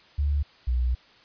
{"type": "tone pair in turn", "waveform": "sine", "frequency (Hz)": [72, 61.66], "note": ["D2", "B1"], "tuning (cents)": [-34, -2], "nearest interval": "minor third", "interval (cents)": 268, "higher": "first", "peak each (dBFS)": -21, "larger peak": "neither", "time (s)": [[0.18, 0.43], [0.67, 0.95]], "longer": "second", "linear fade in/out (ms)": 10, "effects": ["white hiss -55 dBFS RMS until 1.24 s", "resampled to 11025 Hz"]}